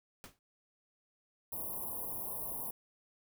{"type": "noise with exponential decay", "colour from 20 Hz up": "pink", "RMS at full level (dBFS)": -46, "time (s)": [0.24, 0.39], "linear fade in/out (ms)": 0, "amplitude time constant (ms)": 32}
{"type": "band-stop noise", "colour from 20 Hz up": "white", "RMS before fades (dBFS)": -40, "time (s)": [1.52, 2.71], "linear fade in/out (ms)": 5, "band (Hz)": [1100, 10000], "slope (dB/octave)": 96}
{"effects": []}